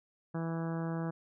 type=harmonic tone; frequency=164.81 Hz; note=E3; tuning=in tune; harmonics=1 / 2 / 3 / 4 / 5 / 6 / 7 / 8 / 9 / 10; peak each=-34 / -40 / -44 / -46 / -48 / -50 / -51 / -52 / -53 / -54 dBFS; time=0.34-1.11 s; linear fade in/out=10 ms; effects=none